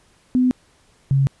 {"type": "tone pair in turn", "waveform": "sine", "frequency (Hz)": [252.4, 136.67], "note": ["B3", "C#3"], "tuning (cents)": [38, -24], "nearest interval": "major seventh", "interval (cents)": 1062, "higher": "first", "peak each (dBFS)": -13, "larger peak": "neither", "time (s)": [[0.35, 0.51], [1.11, 1.27]], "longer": "neither", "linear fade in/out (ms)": 0, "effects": ["pink hiss -57 dBFS RMS until 1.4 s", "resampled to 24000 Hz"]}